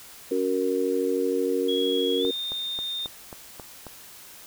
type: harmonic tone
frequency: 93.1 Hz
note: F#2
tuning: 11 cents sharp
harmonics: 3 / 4 / 5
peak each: -28 / -27 / -25 dBFS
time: 0.31-2.31 s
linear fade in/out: 5 ms
type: tone with pitch glide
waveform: sine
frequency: 3322 to 3644 Hz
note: G#7 to A#7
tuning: 0 to -40 cents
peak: -28 dBFS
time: 1.68-3.07 s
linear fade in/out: 10 ms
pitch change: +160 cents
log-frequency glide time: 2.18-2.27 s
type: click train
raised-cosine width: 1 ms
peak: -24 dBFS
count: 7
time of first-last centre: 2.25-3.867 s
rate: 3.71 Hz
effects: white hiss -46 dBFS RMS until 4.46 s